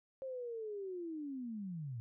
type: linear sweep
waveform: sine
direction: down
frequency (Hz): 537 to 110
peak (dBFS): -40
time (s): 0.22-2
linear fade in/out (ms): 0
effects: none